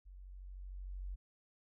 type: tone with level ramp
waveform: sine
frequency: 46.56 Hz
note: F#1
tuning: 12 cents sharp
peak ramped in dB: -51 to -39 dBFS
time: 0.05-1.16 s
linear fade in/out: 20 ms
effects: none